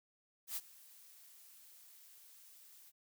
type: noise with ADSR envelope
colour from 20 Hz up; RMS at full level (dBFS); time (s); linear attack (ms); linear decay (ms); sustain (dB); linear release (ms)
blue; -39; 0.47-2.92; 94; 39; -21; 35
effects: none